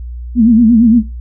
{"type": "tone with vibrato", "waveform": "sine", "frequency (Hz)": 229.5, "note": "A#3", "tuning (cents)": -27, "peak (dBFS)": -4, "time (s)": [0.35, 1.03], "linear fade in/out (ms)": 50, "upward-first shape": "sine", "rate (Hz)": 8.7, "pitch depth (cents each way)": 110, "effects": ["noise-tail reverb RT60 0.2 s tail -17 dB re dry", "added 60 Hz sine -22 dBFS peak until 1.2 s"]}